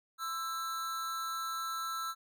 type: tone with amplitude modulation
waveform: square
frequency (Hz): 1326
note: E6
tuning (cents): +10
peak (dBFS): -33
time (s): 0.18-2.15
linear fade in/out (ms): 50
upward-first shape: sine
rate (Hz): 292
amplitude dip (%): 60
effects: none